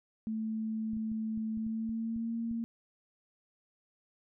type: tone with pitch glide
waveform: sine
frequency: 220 to 230.1 Hz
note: A3 to A#3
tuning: 0 to -22 cents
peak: -32 dBFS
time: 0.27-2.64 s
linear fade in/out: 0 ms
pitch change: +78 cents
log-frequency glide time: 1.53-2.35 s
type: clicks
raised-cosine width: 5 ms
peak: -37 dBFS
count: 9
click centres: 0.934 / 0.968 / 1.117 / 1.376 / 1.574 / 1.666 / 1.893 / 2.163 / 2.513 s
effects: none